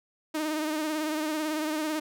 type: tone with vibrato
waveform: sawtooth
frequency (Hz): 308.6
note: D#4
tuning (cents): -14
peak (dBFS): -24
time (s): 0.34-2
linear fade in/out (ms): 10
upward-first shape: triangle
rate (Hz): 18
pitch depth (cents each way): 57
effects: none